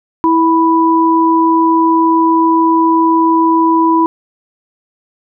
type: tone pair together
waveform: sine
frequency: 326.9 / 987.8 Hz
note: E4 / B5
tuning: -14 / 0 cents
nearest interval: octave + perfect fifth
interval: 1914 cents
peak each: -10 dBFS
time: 0.24-4.06 s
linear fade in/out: 0 ms
effects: none